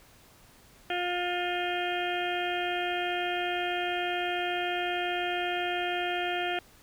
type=harmonic tone; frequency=354.5 Hz; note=F4; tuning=26 cents sharp; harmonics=1 / 2 / 4 / 5 / 6 / 7 / 8 / 9; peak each=-34 / -32 / -37 / -38 / -42 / -38 / -41 / -39 dBFS; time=0.9-6.59 s; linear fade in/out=2 ms; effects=pink hiss -57 dBFS RMS until 6.82 s